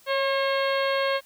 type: harmonic tone with a mistuned harmonic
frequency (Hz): 540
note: C#5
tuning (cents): -45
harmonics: 1 / 2 / 3 / 4 / 5 / 6 / 7 / 8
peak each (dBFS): -24 / -29 / -31 / -33 / -36 / -35 / -41 / -37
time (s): 0.06-1.21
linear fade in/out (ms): 50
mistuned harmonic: 1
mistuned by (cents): +25
effects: white hiss -56 dBFS RMS until 1.25 s